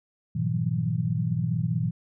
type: tone cluster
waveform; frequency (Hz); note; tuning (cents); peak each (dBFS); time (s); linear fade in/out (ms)
sine; 101.5 / 119.9 / 161 / 176.4 / 185.7; G#2 / A#2 / E3 / F3 / F#3; -39 / +49 / -41 / +18 / +7; -34 / -27 / -27 / -35 / -35; 0.35-1.91; 10
effects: none